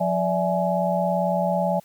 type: tone cluster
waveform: sine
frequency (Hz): 178.3 / 579 / 657 / 839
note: F3 / D5 / E5 / G#5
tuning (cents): +36 / -25 / -6 / +17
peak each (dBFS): -25 / -25 / -25 / -26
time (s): 0-1.8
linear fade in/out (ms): 10
effects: white hiss -56 dBFS RMS until 1.84 s + high-pass 60 Hz 12 dB/octave